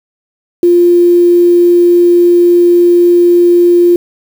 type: tone with quantisation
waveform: sine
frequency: 349.2 Hz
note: F4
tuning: in tune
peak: -3 dBFS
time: 0.63-3.96 s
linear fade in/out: 2 ms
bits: 5
effects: none